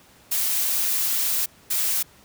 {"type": "noise bursts at uneven times", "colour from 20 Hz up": "blue", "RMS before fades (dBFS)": -23, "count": 2, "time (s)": [[0.31, 1.46], [1.7, 2.03]], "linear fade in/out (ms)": 10, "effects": ["pink hiss -53 dBFS RMS until 2.24 s", "high-pass 60 Hz 12 dB/octave"]}